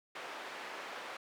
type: band-pass noise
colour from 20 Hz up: white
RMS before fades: -45 dBFS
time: 0.15-1.17 s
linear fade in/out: 5 ms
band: 410 to 1900 Hz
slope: 12 dB/octave
effects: none